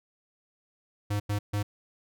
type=tone bursts at uneven times; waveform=square; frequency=103 Hz; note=G#2; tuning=14 cents flat; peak=-27 dBFS; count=3; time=1.1-1.2 / 1.29-1.39 / 1.53-1.63 s; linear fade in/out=10 ms; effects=none